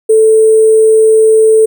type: tone with sample-and-hold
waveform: sine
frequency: 440 Hz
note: A4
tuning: in tune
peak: -3 dBFS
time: 0.09-1.66 s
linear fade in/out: 10 ms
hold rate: 8820 Hz
effects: none